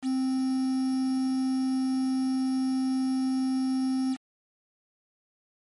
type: tone with quantisation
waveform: triangle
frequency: 261.6 Hz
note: C4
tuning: in tune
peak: -22 dBFS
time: 0.02-4.17 s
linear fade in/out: 50 ms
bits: 7
effects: MP3 48 kbps